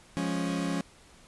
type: chord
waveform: 40% pulse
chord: Db major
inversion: first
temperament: equal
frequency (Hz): 174.61 / 207.7 / 277.2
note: F3 / Ab3 / Db4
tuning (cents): 0 / 0 / 0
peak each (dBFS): -31 / -35 / -31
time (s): 0.17-0.81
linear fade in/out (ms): 0
effects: pink hiss -56 dBFS RMS until 1.27 s + resampled to 24000 Hz